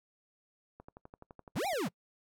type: click train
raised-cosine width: 1 ms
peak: -35 dBFS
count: 12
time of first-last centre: 0.8-1.732 s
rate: 11.8 Hz
type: linear two-way sweep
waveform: square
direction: up then down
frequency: 51.91 to 830.6 to 112.7 Hz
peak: -32 dBFS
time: 1.55-1.89 s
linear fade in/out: 20 ms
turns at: 1.67 s
effects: noise-tail reverb RT60 0.1 s tail -25 dB re dry